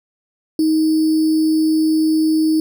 sine tone with sample-and-hold, 314.5 Hz, D#4, 19 cents sharp, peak -12 dBFS, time 0.59-2.6 s, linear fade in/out 2 ms, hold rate 4900 Hz, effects none

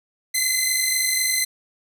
10% pulse tone pair together, 2037 / 2061 Hz, C7 / C7, -47 / -27 cents, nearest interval unison, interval 20 cents, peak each -13 dBFS, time 0.34-1.45 s, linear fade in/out 10 ms, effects none

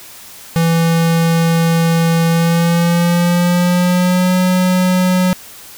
square tone with pitch glide, 166 to 183.13 Hz, E3 to F#3, +12 to -18 cents, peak -11 dBFS, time 0.56-5.33 s, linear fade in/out 0 ms, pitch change +170 cents, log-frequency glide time 2.28-4.35 s, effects white hiss -36 dBFS RMS until 5.77 s

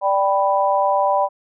sine chord, G major, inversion second, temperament equal, 587.3 / 784 / 987.8 Hz, D5 / G5 / B5, 0 / 0 / 0 cents, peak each -19 dBFS, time 0.01-1.29 s, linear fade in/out 50 ms, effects none

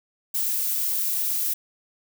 violet noise, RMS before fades -25 dBFS, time 0.34-1.54 s, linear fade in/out 10 ms, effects none

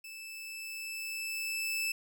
sawtooth tone with level ramp, 2631 Hz, E7, 4 cents flat, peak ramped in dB -41 to -27 dBFS, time 0.04-1.92 s, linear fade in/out 5 ms, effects none

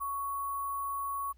sine tone with sample-and-hold, 1112 Hz, C#6, 5 cents sharp, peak -32 dBFS, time 0-1.33 s, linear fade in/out 20 ms, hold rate 11025 Hz, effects added 60 Hz sine -57 dBFS peak until 1.37 s + pink hiss -75 dBFS RMS until 1.37 s

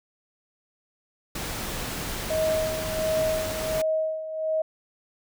pink noise, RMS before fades -32 dBFS, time 1.35-3.82 s, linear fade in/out 5 ms
sine tone with tremolo, 632 Hz, D#5, 27 cents sharp, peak -21 dBFS, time 2.3-4.62 s, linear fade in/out 5 ms, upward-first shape sine, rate 1.4 Hz, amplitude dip 70%
effects none

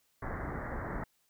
pink low-pass noise, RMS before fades -38 dBFS, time 0.22-1.04 s, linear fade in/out 5 ms, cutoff 2000 Hz, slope 96 dB/octave, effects white hiss -73 dBFS RMS until 1.29 s

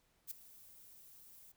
violet noise with ADSR envelope, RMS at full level -41 dBFS, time 0.27-1.52 s, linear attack 41 ms, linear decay 5 ms, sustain -18 dB, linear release 6 ms, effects pink hiss -75 dBFS RMS until 1.56 s

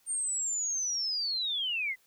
sine linear sweep, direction down, 8870 to 1975.5 Hz, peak -29 dBFS, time 0.06-1.96 s, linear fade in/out 50 ms, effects white hiss -67 dBFS RMS until 2.06 s

